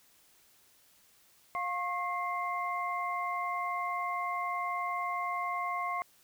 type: tone cluster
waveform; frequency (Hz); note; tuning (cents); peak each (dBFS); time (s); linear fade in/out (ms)
sine; 706 / 1085 / 2092; F5 / C#6 / C7; +19 / -37 / -1; -37 / -33 / -39; 1.55-6.02; 0
effects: white hiss -64 dBFS RMS until 6.23 s